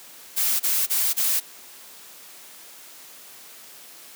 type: noise bursts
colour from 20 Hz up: blue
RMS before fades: -22 dBFS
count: 4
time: 0.36-1.404 s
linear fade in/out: 20 ms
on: 240 ms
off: 28 ms
effects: white hiss -45 dBFS RMS until 4.15 s + high-pass 200 Hz 12 dB/octave